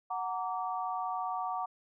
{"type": "chord", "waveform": "sine", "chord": "Gb augmented", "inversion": "none", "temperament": "just", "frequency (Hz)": [740, 925, 1156.2], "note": ["Gb5", "Bb5", "D6"], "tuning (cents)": [0, -14, -27], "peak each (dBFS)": [-35, -38, -37], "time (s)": [0.1, 1.66], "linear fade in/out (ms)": 10, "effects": []}